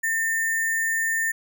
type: tone with sample-and-hold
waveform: sine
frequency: 1810 Hz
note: A6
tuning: 48 cents sharp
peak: -21 dBFS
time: 0.03-1.32 s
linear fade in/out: 10 ms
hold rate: 8820 Hz
effects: none